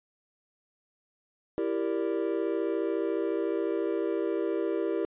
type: chord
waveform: triangle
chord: E half-diminished seventh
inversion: none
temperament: equal with one note detuned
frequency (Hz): 332.3 / 392 / 466.2 / 587.3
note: E4 / G4 / Bb4 / D5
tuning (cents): +14 / 0 / 0 / 0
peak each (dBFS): -29 / -29 / -31 / -35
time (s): 1.58-5.05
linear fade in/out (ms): 0
effects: resampled to 8000 Hz